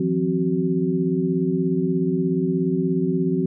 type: tone cluster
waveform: sine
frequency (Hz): 161.9 / 178.7 / 262.7 / 375.5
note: E3 / F3 / C4 / F#4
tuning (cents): -31 / +40 / +7 / +26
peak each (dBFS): -26 / -23 / -24 / -24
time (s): 0-3.46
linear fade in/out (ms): 5
effects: none